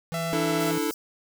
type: tone with vibrato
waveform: square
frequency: 164.81 Hz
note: E3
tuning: in tune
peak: -31 dBFS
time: 0.12-0.78 s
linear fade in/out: 0 ms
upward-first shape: triangle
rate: 6.7 Hz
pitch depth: 8 cents each way
type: tone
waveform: sawtooth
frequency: 668 Hz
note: E5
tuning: 23 cents sharp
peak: -25 dBFS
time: 0.14-0.71 s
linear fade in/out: 0 ms
type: chord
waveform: square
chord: D suspended second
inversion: none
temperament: equal with one note detuned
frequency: 293.7 / 327.5 / 440 Hz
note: D4 / E4 / A4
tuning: 0 / -11 / 0 cents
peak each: -30 dBFS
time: 0.33-0.91 s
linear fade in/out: 0 ms
type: high-pass noise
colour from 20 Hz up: white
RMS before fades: -39 dBFS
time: 0.6-0.94 s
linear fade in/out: 0 ms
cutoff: 4700 Hz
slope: 96 dB/octave
effects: none